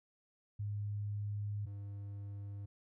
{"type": "tone pair in turn", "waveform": ["sine", "triangle"], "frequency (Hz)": [103.2, 100.78], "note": ["G#2", "G2"], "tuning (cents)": [-10, 48], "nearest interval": "unison", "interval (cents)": 42, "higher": "first", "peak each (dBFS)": [-36, -40], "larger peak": "first", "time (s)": [[0.59, 1.66], [1.66, 2.66]], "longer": "first", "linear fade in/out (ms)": 10, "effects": []}